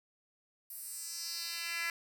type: tone with high-pass filter sweep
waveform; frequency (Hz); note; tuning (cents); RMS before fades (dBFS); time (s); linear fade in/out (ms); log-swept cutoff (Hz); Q
10% pulse; 337.3; E4; +40; -40; 0.7-1.9; 2; 12000 to 2000; 2.1
effects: none